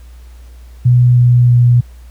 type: tone with pitch steps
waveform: sine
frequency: 123.2 / 122.35 / 121.5 Hz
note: B2 / B2 / B2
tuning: -4 / -16 / -28 cents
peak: -5 dBFS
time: 0.85-1.81 s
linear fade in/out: 10 ms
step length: 320 ms
effects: added 60 Hz sine -33 dBFS peak until 2.1 s + pink hiss -50 dBFS RMS until 2.1 s